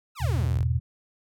sawtooth exponential sweep, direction down, 1400 to 32.7 Hz, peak -30 dBFS, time 0.15-0.66 s, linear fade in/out 50 ms
sine chord, E major, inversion none, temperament equal, 82.41 / 103.83 / 123.47 Hz, E2 / G#2 / B2, 0 / 0 / 0 cents, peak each -25 / -31 / -25 dBFS, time 0.2-0.8 s, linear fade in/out 20 ms
effects none

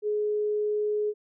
sine tone, 420.5 Hz, G#4, 22 cents sharp, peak -24 dBFS, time 0.02-1.14 s, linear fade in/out 50 ms, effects none

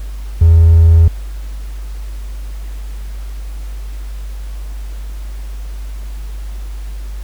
triangle tone with hard clipping, 82.41 Hz, E2, in tune, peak -4 dBFS, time 0.41-1.08 s, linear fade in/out 5 ms, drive 4 dB, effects added 50 Hz sine -22 dBFS peak until 7.23 s + pink hiss -42 dBFS RMS until 7.23 s

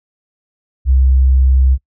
sine tone, 65.41 Hz, C2, in tune, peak -7 dBFS, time 0.85-1.78 s, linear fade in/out 50 ms, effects noise-tail reverb RT60 0.1 s tail -24 dB re dry

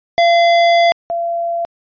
square / sine tone pair in turn, 684 / 681.6 Hz, F5 / F5, -36 / -42 cents, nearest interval unison, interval 6 cents, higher first, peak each -9 / -16 dBFS, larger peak first, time 0.18-0.92 / 1.1-1.65 s, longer first, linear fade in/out 0 ms, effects resampled to 11025 Hz

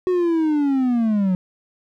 triangle linear sweep, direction down, 370 to 180 Hz, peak -14 dBFS, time 0.07-1.35 s, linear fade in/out 0 ms, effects none

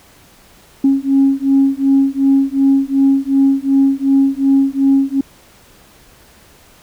sine beating tone pair, 271.6 / 274.3 Hz, C#4 / C#4, -35 / -18 cents, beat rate 2.7 Hz, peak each -12 dBFS, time 0.84-5.21 s, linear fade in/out 5 ms, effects tanh soft clip ceiling -3 dBFS + pink hiss -46 dBFS RMS until 6.82 s

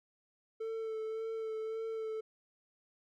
triangle tone with vibrato, 443.6 Hz, A4, 14 cents sharp, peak -34 dBFS, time 0.6-2.21 s, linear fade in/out 10 ms, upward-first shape sine, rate 1.8 Hz, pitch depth 20 cents each way, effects none

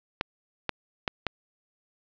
clicks, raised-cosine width 0.3 ms, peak -10 dBFS, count 4, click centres 0.211 / 0.693 / 1.078 / 1.267 s, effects resampled to 11025 Hz + 7-bit

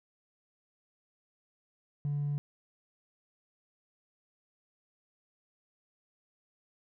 sine tone with hard clipping, 144.6 Hz, D3, 27 cents flat, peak -30 dBFS, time 2.05-2.38 s, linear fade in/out 0 ms, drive 1 dB, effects none

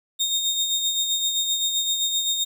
30% pulse tone with tremolo, 3688 Hz, A#7, 19 cents flat, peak -17 dBFS, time 0.19-2.45 s, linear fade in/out 20 ms, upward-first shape sine, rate 7.7 Hz, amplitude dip 45%, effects 9-bit

